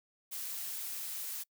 blue noise, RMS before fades -40 dBFS, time 0.31-1.44 s, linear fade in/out 20 ms, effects noise-tail reverb RT60 0.1 s tail -26 dB re dry

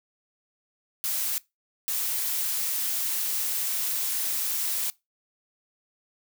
blue noise bursts at uneven times, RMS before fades -28 dBFS, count 2, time 1.04-1.38 / 1.88-4.9 s, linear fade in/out 0 ms, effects noise-tail reverb RT60 0.2 s tail -21 dB re dry

